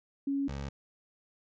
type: tone pair in turn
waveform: sine / 20% pulse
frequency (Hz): 277.7 / 69.42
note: C#4 / C#2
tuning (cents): +3 / +3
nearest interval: 2 octaves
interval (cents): 2400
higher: first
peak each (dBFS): -28 / -31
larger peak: first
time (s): 0.27-0.48 / 0.48-0.69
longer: neither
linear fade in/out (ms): 5
effects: resampled to 16000 Hz